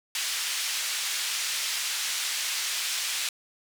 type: band-pass noise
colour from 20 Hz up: pink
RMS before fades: -30 dBFS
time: 0.15-3.29 s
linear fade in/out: 2 ms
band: 2500 to 9300 Hz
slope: 12 dB/octave
effects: none